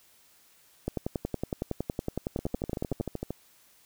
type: two click trains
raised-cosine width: 2 ms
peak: -19 / -16 dBFS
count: 13 / 24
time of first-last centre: 2.39-3.306 / 0.88-3.01 s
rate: 13.1 / 10.8 Hz
effects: white hiss -61 dBFS RMS until 3.85 s